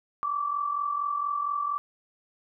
sine tone pair together, 1121.7 / 1166 Hz, C#6 / D6, +20 / -13 cents, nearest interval minor second, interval 67 cents, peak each -33 / -27 dBFS, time 0.23-1.78 s, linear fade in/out 0 ms, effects none

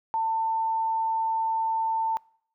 sine tone, 895 Hz, A5, 29 cents sharp, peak -23 dBFS, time 0.14-2.17 s, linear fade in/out 0 ms, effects noise-tail reverb RT60 0.6 s tail -25 dB re dry

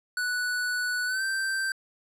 square tone with pitch glide, 1480 to 1562.6 Hz, F#6 to G6, 0 to -6 cents, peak -27 dBFS, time 0.17-1.72 s, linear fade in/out 2 ms, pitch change +94 cents, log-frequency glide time 1.06-1.23 s, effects low-pass 12000 Hz 12 dB/octave

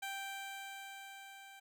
15% pulse tone with level ramp, 784 Hz, G5, in tune, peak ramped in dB -33 to -47 dBFS, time 0.02-1.6 s, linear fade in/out 10 ms, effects none

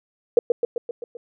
sine tone with echo, 475.1 Hz, A#4, 33 cents sharp, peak -9 dBFS, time 0.37-0.39 s, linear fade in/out 2 ms, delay 130 ms, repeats 6, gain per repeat -4 dB, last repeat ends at 1.17 s, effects none

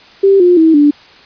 sine tone with pitch steps, 392 / 355.3 / 322.1 / 292 Hz, G4 / F4 / E4 / D4, 0 / +30 / -40 / -10 cents, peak -4 dBFS, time 0.23-0.91 s, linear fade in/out 10 ms, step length 170 ms, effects white hiss -40 dBFS RMS until 1.25 s + resampled to 11025 Hz

